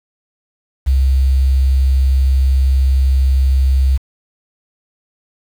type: tone with quantisation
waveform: sine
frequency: 66.4 Hz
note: C2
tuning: 26 cents sharp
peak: -9 dBFS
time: 0.86-3.98 s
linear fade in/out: 20 ms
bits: 6
effects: none